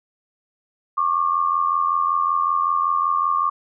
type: tone pair together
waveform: sine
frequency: 1097.7 / 1183 Hz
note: C#6 / D6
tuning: -17 / +12 cents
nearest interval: minor second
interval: 129 cents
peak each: -20 dBFS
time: 0.97-3.5 s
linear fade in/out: 10 ms
effects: none

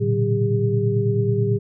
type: tone cluster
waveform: sine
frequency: 113.1 / 122.3 / 144 / 189.5 / 403.4 Hz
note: A2 / B2 / D3 / F#3 / G4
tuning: +48 / -16 / -34 / +42 / +50 cents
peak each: -20 / -26 / -27 / -27 / -22 dBFS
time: 0-1.59 s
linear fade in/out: 20 ms
effects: none

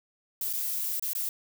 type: noise with dropouts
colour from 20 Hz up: violet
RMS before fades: -31 dBFS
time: 0.41-1.29 s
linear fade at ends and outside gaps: 2 ms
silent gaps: 0.529-0.534 / 0.997-1.024 / 1.133-1.151 s
effects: none

